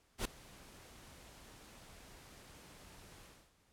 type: noise with ADSR envelope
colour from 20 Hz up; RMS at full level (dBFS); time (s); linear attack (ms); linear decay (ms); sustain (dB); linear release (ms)
pink; -35; 0.18-3.53; 71; 5; -22; 290
effects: pink hiss -72 dBFS RMS until 3.72 s + low-pass 12000 Hz 12 dB/octave